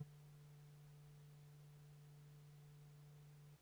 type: tone with ADSR envelope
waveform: triangle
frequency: 146.8 Hz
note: D3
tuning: in tune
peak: -39 dBFS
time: 0-3.57 s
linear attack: 12 ms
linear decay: 23 ms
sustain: -19 dB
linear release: 23 ms
effects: pink hiss -74 dBFS RMS until 3.61 s